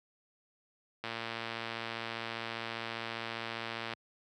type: click train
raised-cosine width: 0.3 ms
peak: -21 dBFS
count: 334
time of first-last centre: 1.04-3.936 s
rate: 115 Hz
effects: high-pass 100 Hz 12 dB/octave